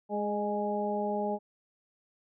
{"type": "harmonic tone with a mistuned harmonic", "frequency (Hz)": 207.7, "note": "G#3", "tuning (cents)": 0, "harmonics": [1, 2, 3, 4], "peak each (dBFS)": [-34, -34, -34, -34], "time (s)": [0.09, 1.39], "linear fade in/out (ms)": 50, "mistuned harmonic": 3, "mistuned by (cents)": -21, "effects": []}